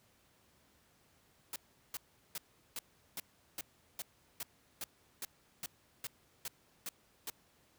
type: noise bursts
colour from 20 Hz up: white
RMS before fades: -41 dBFS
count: 15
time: 1.53-7.3 s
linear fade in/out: 2 ms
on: 30 ms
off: 380 ms
effects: pink hiss -69 dBFS RMS until 7.78 s + high-pass 60 Hz 12 dB/octave